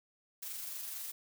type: noise with amplitude modulation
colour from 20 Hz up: blue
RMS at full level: -41 dBFS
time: 0.42-1.12 s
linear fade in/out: 10 ms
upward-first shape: sine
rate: 24.2 Hz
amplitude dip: 30%
effects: none